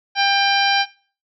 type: harmonic tone with a mistuned harmonic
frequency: 795 Hz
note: G5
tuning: 24 cents sharp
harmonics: 1 / 2 / 3 / 4 / 5 / 6 / 7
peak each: -18 / -21 / -23 / -24 / -25 / -26 / -26 dBFS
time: 0.15-0.86 s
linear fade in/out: 50 ms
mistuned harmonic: 4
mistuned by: -39 cents
effects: noise-tail reverb RT60 0.4 s tail -20 dB re dry